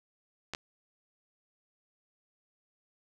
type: clicks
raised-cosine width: 0.2 ms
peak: -19 dBFS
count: 2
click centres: 0.536 / 0.549 s
effects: none